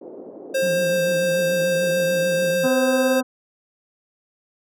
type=band-pass noise; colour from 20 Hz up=pink; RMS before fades=-38 dBFS; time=0.01-2.56 s; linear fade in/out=10 ms; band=310 to 520 Hz; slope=24 dB/octave
type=tone with pitch glide; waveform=square; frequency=532 to 528.3 Hz; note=C5 to C5; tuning=+29 to +17 cents; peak=-19 dBFS; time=0.54-3.21 s; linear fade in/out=10 ms; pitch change=-12 cents; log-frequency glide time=0.78-0.96 s
type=tone with vibrato; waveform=triangle; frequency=174.61 Hz; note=F3; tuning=in tune; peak=-26 dBFS; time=0.62-2.67 s; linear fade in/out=10 ms; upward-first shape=triangle; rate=6.8 Hz; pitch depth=130 cents each way
type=harmonic tone; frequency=255.3 Hz; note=C4; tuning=42 cents flat; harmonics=1 / 2 / 3 / 4 / 5 / 6; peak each=-21 / -27 / -31 / -33 / -35 / -37 dBFS; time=2.63-3.23 s; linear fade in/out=20 ms
effects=none